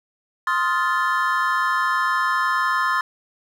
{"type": "chord", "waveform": "triangle", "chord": "F dominant seventh", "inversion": "second", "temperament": "just", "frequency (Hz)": [1047.7, 1257.2, 1396.9, 1746.1], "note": ["C6", "Eb6", "F6", "A6"], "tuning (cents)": [2, 18, 0, -14], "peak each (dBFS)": [-20, -23, -25, -22], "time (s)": [0.47, 3.01], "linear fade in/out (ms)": 2, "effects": []}